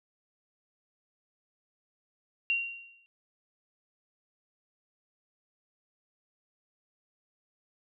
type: tone with exponential decay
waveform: sine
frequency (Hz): 2758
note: F7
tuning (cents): -22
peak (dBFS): -23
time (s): 2.5-3.06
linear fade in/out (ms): 0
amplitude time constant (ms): 120
effects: none